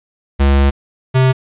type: tone pair in turn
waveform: square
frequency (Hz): 69.3 / 130.22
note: C#2 / C3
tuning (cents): 0 / -8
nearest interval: major seventh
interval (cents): 1092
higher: second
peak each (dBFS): -9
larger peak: neither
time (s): 0.39-0.71 / 1.14-1.33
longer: first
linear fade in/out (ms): 20
effects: resampled to 8000 Hz + 8-bit